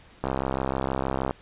click train, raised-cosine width 1 ms, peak -12 dBFS, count 72, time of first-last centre 0.24-1.309 s, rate 66.4 Hz, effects pink hiss -53 dBFS RMS until 1.41 s + resampled to 8000 Hz

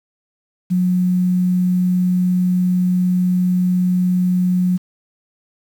sine tone with quantisation, 181.4 Hz, F#3, 34 cents flat, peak -13 dBFS, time 0.7-4.78 s, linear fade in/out 20 ms, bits 7, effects none

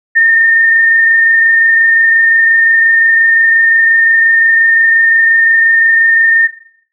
sine tone with frequency modulation, 1820 Hz, A#6, 42 cents flat, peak -4 dBFS, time 0.15-6.48 s, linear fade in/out 20 ms, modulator 25.7 Hz, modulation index 0.62, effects noise-tail reverb RT60 0.6 s tail -17 dB re dry

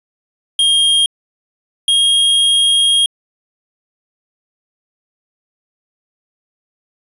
square tone pair in turn, 3230 / 3254 Hz, G#7 / G#7, -49 / -36 cents, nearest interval unison, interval 13 cents, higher second, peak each -10 dBFS, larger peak neither, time 0.59-1.06 / 1.88-3.06 s, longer second, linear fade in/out 2 ms, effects resampled to 24000 Hz

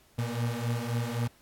35% pulse beating tone pair, 116.54 / 120.34 Hz, A#2 / B2, 0 / -44 cents, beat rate 3.8 Hz, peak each -30 dBFS, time 0.18-1.28 s, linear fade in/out 10 ms, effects pink hiss -62 dBFS RMS until 1.41 s + AAC 64 kbps

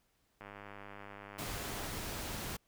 click train, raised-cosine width 0.5 ms, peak -33 dBFS, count 147, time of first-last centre 0.41-1.856 s, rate 101 Hz
pink noise, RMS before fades -41 dBFS, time 1.38-2.57 s, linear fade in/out 10 ms
effects pink hiss -75 dBFS RMS until 2.67 s

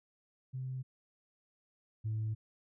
sine tone pair in turn, 129.9 / 109.23 Hz, C3 / A2, -12 / -12 cents, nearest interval minor third, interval 300 cents, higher first, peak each -36 / -31 dBFS, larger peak second, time 0.53-0.83 / 2.04-2.35 s, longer second, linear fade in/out 20 ms, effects tanh soft clip ceiling -30 dBFS

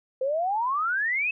sine exponential sweep, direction up, 507 to 2637 Hz, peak -23 dBFS, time 0.21-1.31 s, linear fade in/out 5 ms, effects none

